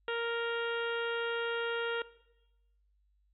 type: harmonic tone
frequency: 466.2 Hz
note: A#4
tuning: in tune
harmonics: 1 / 2 / 3 / 4 / 5 / 6 / 7 / 8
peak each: -34 / -42 / -38 / -43 / -50 / -43 / -46 / -53 dBFS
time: 0.08-2.02 s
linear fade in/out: 2 ms
effects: noise-tail reverb RT60 1.0 s tail -19 dB re dry + added 50 Hz sine -68 dBFS peak until 3.33 s